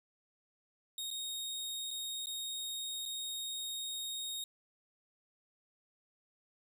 sawtooth tone with dropouts, 3729 Hz, A#7, in tune, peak -35 dBFS, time 0.98-4.44 s, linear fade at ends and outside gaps 2 ms, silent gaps 1.105-1.111 / 1.907-1.911 / 2.259-2.269 / 3.055-3.059 s, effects none

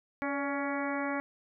harmonic tone with a mistuned harmonic, 280 Hz, C#4, 18 cents sharp, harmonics 1 / 2 / 3 / 4 / 5 / 6 / 7 / 8, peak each -34 / -37 / -39 / -40 / -41 / -42 / -42 / -43 dBFS, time 0.22-1.2 s, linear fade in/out 0 ms, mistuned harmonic 2, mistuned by +43 cents, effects none

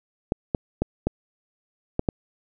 clicks, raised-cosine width 2 ms, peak -8 dBFS, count 6, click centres 0.321 / 0.548 / 0.82 / 1.07 / 1.994 / 2.088 s, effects none

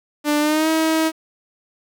sawtooth tone with pitch glide, 296.3 to 319.4 Hz, D4 to D#4, +15 to +45 cents, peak -12 dBFS, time 0.24-1.12 s, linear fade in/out 50 ms, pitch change +130 cents, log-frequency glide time 0.39-0.69 s, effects 8-bit

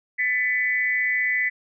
sine tone with amplitude modulation, 2000 Hz, B6, 21 cents sharp, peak -16 dBFS, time 0.18-1.5 s, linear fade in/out 20 ms, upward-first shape sine, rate 235 Hz, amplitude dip 85%, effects none

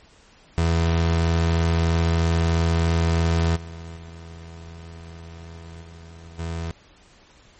30% pulse tone with level steps, 83.1 Hz, E2, 15 cents sharp, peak -15 / -32 / -35 / -38 / -24 dBFS, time 0.58-6.71 s, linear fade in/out 0 ms, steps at 3.55 / 3.95 / 5.81 / 6.38 s, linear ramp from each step 20 ms, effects pink hiss -53 dBFS RMS until 7.59 s + MP3 32 kbps

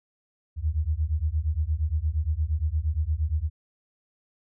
sine beating tone pair, 73.42 / 82.02 Hz, D2 / E2, 0 / -8 cents, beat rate 8.6 Hz, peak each -26 dBFS, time 0.56-3.5 s, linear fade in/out 50 ms, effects none

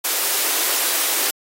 white high-pass noise, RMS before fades -20 dBFS, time 0.04-1.31 s, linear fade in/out 10 ms, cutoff 290 Hz, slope 48 dB/octave, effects AAC 48 kbps

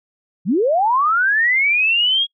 sine linear sweep, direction up, 146.83 to 3322 Hz, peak -13 dBFS, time 0.45-2.27 s, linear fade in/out 50 ms, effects noise-tail reverb RT60 0.1 s tail -26 dB re dry

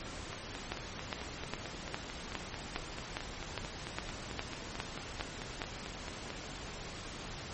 two click trains, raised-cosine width 0.3 ms, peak -24 / -18 dBFS, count 28 / 13, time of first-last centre 0.33-6.303 / 0.72-5.618 s, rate 4.52 / 2.45 Hz, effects pink hiss -44 dBFS RMS until 7.53 s + MP3 32 kbps

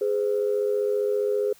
sine tone pair together, 415.3 / 510.4 Hz, G#4 / C5, 0 / -43 cents, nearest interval major third, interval 357 cents, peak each -22 / -26 dBFS, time 0.01-1.53 s, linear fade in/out 5 ms, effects tanh soft clip ceiling -14 dBFS + white hiss -55 dBFS RMS until 1.59 s

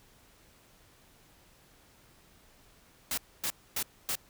white noise bursts, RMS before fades -32 dBFS, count 4, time 3.11-4.154 s, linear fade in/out 2 ms, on 66 ms, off 260 ms, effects pink hiss -61 dBFS RMS until 4.29 s

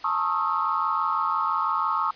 sine tone cluster, 870 / 916 / 1090 / 1260 / 1341 Hz, A5 / A#5 / C#6 / D#6 / E6, -20 / -31 / -29 / +21 / +29 cents, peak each -32 / -32 / -26 / -26 / -32 dBFS, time 0.04-2.11 s, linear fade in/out 5 ms, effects white hiss -47 dBFS RMS until 2.15 s + resampled to 11025 Hz

